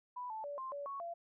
sine tone with pitch steps, 989 / 876 / 576 / 1051 / 571 / 1109 / 683 Hz, B5 / A5 / D5 / C6 / D5 / C#6 / F5, +2 / -8 / -34 / +7 / -49 / 0 / -39 cents, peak -40 dBFS, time 0.16-1.14 s, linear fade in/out 10 ms, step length 140 ms, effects none

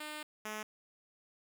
5% pulse tone pair in turn, 302.9 / 214.2 Hz, D#4 / A3, -46 / -46 cents, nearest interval tritone, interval 600 cents, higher first, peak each -30 / -28 dBFS, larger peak second, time 0-0.23 / 0.45-0.63 s, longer first, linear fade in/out 5 ms, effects none

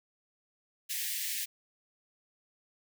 white high-pass noise, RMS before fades -35 dBFS, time 0.89-1.46 s, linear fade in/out 20 ms, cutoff 1700 Hz, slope 96 dB/octave, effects none

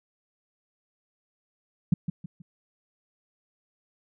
sine tone with echo, 170.4 Hz, F3, 42 cents flat, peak -15 dBFS, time 1.92-1.94 s, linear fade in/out 5 ms, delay 160 ms, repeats 3, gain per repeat -9 dB, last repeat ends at 2.42 s, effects none

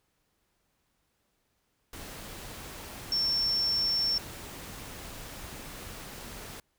sine tone in noise, 5430 Hz, F8, 50 cents flat, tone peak -25 dBFS, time 3.12-4.18 s, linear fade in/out 2 ms, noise pink, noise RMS -43 dBFS, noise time 1.93-6.6 s, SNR +15 dB, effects pink hiss -75 dBFS RMS until 6.78 s

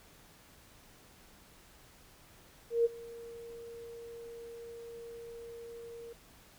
sine tone with ADSR envelope, 466.2 Hz, A#4, in tune, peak -22 dBFS, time 2.7-6.13 s, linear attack 150 ms, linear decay 24 ms, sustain -22 dB, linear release 4 ms, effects pink hiss -59 dBFS RMS until 6.58 s

